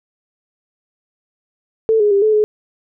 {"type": "tone with pitch steps", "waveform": "sine", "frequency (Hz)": [444, 415.8, 398.4, 432, 424.2], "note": ["A4", "G#4", "G4", "A4", "G#4"], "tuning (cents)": [16, 2, 28, -32, 37], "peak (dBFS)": -10, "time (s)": [1.89, 2.44], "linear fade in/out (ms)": 0, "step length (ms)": 110, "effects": []}